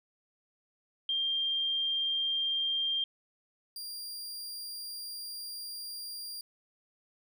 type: tone pair in turn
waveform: sine / sawtooth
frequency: 3189 / 4778 Hz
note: G7 / D8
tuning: +29 / +29 cents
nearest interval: perfect fifth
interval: 700 cents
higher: second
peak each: -28 / -36 dBFS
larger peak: first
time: 1.09-3.04 / 3.76-6.41 s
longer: second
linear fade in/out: 2 ms
effects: none